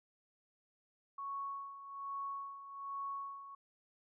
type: tone with tremolo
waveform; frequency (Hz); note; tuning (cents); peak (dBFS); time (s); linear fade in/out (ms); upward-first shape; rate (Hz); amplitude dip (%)
sine; 1108.7; C#6; 0; -38; 1.18-3.55; 5; sine; 1.2; 70
effects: none